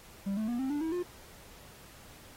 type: tone with pitch steps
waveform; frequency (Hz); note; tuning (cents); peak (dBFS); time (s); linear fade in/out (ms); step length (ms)
triangle; 197 / 217.3 / 239.7 / 264.5 / 291.8 / 321.9 / 355.1; G3 / A3 / A#3 / C4 / D4 / E4 / F4; +9 / -21 / +48 / +19 / -11 / -41 / +29; -28; 0.26-1.03; 10; 110
effects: pink hiss -54 dBFS RMS until 2.36 s + AAC 48 kbps